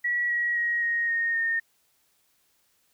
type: tone with pitch steps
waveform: sine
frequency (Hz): 1931 / 1911 / 1891.3 / 1871.7 / 1852.3 / 1833.2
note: B6 / A#6 / A#6 / A#6 / A#6 / A#6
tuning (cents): -39 / +43 / +25 / +7 / -12 / -29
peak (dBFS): -23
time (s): 0.04-1.6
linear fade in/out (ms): 10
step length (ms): 260
effects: white hiss -68 dBFS RMS until 2.93 s